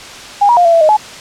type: tone with pitch steps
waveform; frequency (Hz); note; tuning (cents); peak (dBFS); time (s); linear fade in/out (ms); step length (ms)
sine; 813 / 956 / 704 / 674 / 666 / 620 / 852; G#5 / A#5 / F5 / E5 / E5 / D#5 / G#5; -37 / +43 / +14 / +38 / +18 / -6 / +44; -5; 0.41-0.97; 10; 80
effects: white hiss -30 dBFS RMS until 1.2 s + low-pass 6000 Hz 12 dB/octave